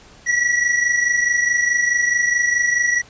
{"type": "tone pair together", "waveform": "square", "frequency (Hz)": [1932.3, 1957], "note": ["B6", "B6"], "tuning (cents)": [-38, -16], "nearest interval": "unison", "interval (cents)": 22, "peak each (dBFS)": [-17, -23], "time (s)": [0.26, 3.02], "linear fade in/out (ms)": 20, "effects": ["pink hiss -46 dBFS RMS until 3.09 s", "resampled to 16000 Hz"]}